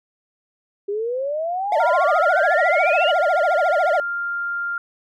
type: exponential sweep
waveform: sine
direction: up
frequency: 395.3 to 2969 Hz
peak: -21 dBFS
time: 0.88-3.12 s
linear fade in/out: 10 ms
type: tone with vibrato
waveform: triangle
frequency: 659.3 Hz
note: E5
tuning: in tune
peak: -14 dBFS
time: 1.72-4 s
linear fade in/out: 2 ms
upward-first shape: triangle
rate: 14 Hz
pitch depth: 270 cents each way
type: tone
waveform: sine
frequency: 1396.9 Hz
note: F6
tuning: in tune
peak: -22 dBFS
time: 1.8-4.78 s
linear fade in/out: 2 ms
effects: none